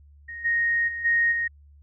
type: tone with level steps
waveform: sine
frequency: 1864.7 Hz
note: A#6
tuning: in tune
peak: -34 / -20 / -29 / -18 / -23 dBFS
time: 0.28-1.48 s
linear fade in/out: 10 ms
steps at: 0.44 / 0.87 / 1.04 / 1.31 s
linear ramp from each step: 20 ms
effects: added 72 Hz sine -49 dBFS peak until 1.82 s